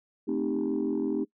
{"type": "tone cluster", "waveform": "sine", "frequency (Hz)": [222.4, 263.4, 310.1, 395.1], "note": ["A3", "C4", "D#4", "G4"], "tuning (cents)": [19, 12, -6, 14], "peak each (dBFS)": [-32, -30, -29, -31], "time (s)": [0.27, 1.25], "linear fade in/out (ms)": 20, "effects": ["noise-tail reverb RT60 0.1 s tail -22 dB re dry", "tanh soft clip ceiling -20 dBFS"]}